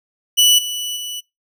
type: tone with level steps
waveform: sawtooth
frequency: 2960 Hz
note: F#7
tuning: in tune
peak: -6 / -19 / -22 dBFS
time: 0.37-1.21 s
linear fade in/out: 20 ms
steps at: 0.58 / 0.96 s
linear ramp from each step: 10 ms
effects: noise-tail reverb RT60 0.2 s tail -23 dB re dry